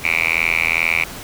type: tone with band-pass filter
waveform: 5% pulse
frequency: 82.41 Hz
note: E2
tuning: in tune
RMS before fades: -18 dBFS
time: 0.04-1.04 s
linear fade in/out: 5 ms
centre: 2300 Hz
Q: 9.7
effects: pink hiss -33 dBFS RMS until 1.23 s